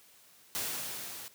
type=noise with level ramp; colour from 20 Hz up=white; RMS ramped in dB=-34 to -45 dBFS; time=0.55-1.28 s; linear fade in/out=0 ms; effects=white hiss -60 dBFS RMS until 1.34 s + high-pass 80 Hz 12 dB/octave